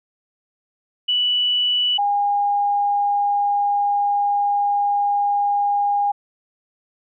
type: tone pair in turn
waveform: sine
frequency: 2960 / 813.5 Hz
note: F#7 / G#5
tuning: 0 / -36 cents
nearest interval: octave + minor seventh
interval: 2236 cents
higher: first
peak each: -16 dBFS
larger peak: neither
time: 1.08-1.98 / 1.98-6.12 s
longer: second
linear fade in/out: 10 ms
effects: none